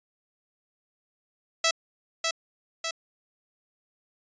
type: tone with echo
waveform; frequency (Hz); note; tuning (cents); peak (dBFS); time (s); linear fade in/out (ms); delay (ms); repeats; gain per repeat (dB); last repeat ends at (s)
5% pulse; 657; E5; -6; -9; 1.64-1.71; 5; 600; 2; -4; 2.91
effects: resampled to 16000 Hz